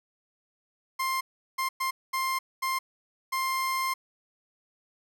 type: tone bursts at uneven times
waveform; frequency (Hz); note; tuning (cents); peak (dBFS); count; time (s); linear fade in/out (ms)
30% pulse; 1054; C6; +12; -24; 6; 0.99-1.21 / 1.58-1.69 / 1.8-1.91 / 2.13-2.39 / 2.62-2.79 / 3.32-3.94; 10
effects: none